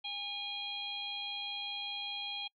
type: harmonic tone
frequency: 815 Hz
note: G#5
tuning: 33 cents flat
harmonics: 1 / 3 / 4 / 5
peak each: -47 / -44 / -39 / -46 dBFS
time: 0.04-2.48 s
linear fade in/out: 10 ms
effects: noise-tail reverb RT60 0.1 s tail -26 dB re dry